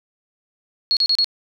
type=tone bursts; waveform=sine; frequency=4322 Hz; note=C#8; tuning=45 cents flat; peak=-14 dBFS; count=4; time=0.91-1.244 s; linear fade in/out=0 ms; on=58 ms; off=34 ms; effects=none